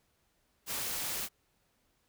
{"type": "noise", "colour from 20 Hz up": "white", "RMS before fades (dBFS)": -36, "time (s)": [0.66, 1.29], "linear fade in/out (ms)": 50, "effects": ["pink hiss -74 dBFS RMS until 2.08 s"]}